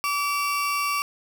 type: tone pair together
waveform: 35% pulse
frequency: 1153 / 2739 Hz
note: D6 / F7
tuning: -32 / -34 cents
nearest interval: octave + minor third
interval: 1498 cents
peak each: -22 / -29 dBFS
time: 0.04-1.02 s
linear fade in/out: 0 ms
effects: none